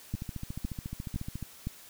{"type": "two click trains", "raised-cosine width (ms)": 5, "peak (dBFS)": [-24, -20], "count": [19, 4], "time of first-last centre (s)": [[0.15, 1.427], [0.14, 1.671]], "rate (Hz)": [14.1, 1.96], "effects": ["white hiss -52 dBFS RMS until 1.89 s"]}